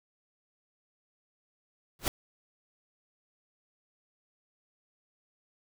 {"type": "noise with exponential growth", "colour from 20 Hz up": "pink", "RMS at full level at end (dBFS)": -23, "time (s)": [1.99, 2.08], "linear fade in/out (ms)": 1, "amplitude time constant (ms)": 18, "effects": []}